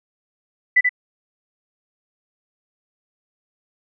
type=tone with echo; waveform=sine; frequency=1990 Hz; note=B6; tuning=13 cents sharp; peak=-10 dBFS; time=0.76-0.81 s; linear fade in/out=10 ms; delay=83 ms; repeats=1; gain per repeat=-4 dB; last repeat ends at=0.893 s; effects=none